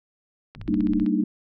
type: click train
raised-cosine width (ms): 0.3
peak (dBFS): -26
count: 9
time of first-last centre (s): 0.55-1.063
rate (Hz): 15.6
type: low-pass noise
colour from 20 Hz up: pink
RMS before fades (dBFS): -37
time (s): 0.56-1.05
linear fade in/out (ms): 2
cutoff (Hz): 190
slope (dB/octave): 24
type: chord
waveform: sine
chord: Eb major seventh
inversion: first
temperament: equal with one note detuned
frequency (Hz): 196 / 228.7 / 293.7 / 311.1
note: G3 / Bb3 / D4 / Eb4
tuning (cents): 0 / -33 / 0 / 0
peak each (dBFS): -25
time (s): 0.68-1.24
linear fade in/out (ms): 5
effects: none